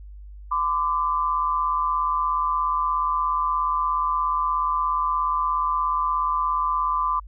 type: tone pair together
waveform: sine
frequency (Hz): 1017.8 / 1174.7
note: C6 / D6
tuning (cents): -48 / 0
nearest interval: major second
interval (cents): 248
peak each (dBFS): -23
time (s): 0.51-7.2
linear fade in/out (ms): 10
effects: added 50 Hz sine -38 dBFS peak until 7.27 s